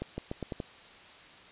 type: accelerating click train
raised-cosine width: 2 ms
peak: -21 dBFS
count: 6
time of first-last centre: 0.02-0.602 s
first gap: 160 ms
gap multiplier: 0.84
effects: white hiss -52 dBFS RMS until 1.51 s + resampled to 8000 Hz